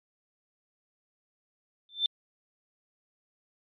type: tone with exponential growth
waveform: sine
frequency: 3552 Hz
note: A7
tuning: 16 cents sharp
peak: -19 dBFS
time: 1.89-2.06 s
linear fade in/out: 1 ms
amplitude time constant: 36 ms
effects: MP3 32 kbps